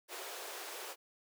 pink high-pass noise, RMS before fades -45 dBFS, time 0.08-0.96 s, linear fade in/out 50 ms, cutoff 360 Hz, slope 48 dB/octave, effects none

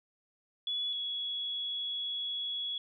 sine tone pair in turn, 3404 / 3363 Hz, G#7 / G#7, +42 / +21 cents, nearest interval unison, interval 21 cents, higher first, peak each -31 / -33 dBFS, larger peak first, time 0.67-0.93 / 0.93-2.78 s, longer second, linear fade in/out 2 ms, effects none

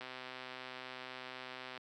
click train, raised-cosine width 0.3 ms, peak -29 dBFS, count 227, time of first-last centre 0.01-1.776 s, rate 128 Hz, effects high-pass 200 Hz 12 dB/octave

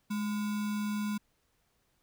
sine tone with sample-and-hold, 209.3 Hz, G#3, 14 cents sharp, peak -30 dBFS, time 0.1-1.18 s, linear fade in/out 10 ms, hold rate 1225 Hz, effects pink hiss -74 dBFS RMS until 2.02 s

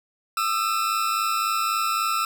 40% pulse tone pair together, 1227.3 / 1331 Hz, D#6 / E6, -24 / +16 cents, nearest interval minor second, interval 140 cents, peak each -27 / -22 dBFS, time 0.37-2.25 s, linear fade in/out 2 ms, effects none

